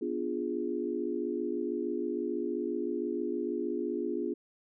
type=chord; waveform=sine; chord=B diminished seventh; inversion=none; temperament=equal; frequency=246.9 / 293.7 / 349.2 / 415.3 Hz; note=B3 / D4 / F4 / Ab4; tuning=0 / 0 / 0 / 0 cents; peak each=-37 / -37 / -34 / -36 dBFS; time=0.01-4.34 s; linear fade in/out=10 ms; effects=none